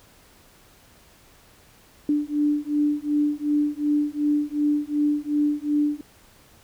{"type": "beating tone pair", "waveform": "sine", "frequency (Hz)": [293.7, 296.4], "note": ["D4", "D4"], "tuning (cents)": [0, 16], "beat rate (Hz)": 2.7, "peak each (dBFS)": -23, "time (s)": [2.09, 6.01], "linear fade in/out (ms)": 2, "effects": ["pink hiss -54 dBFS RMS until 6.63 s"]}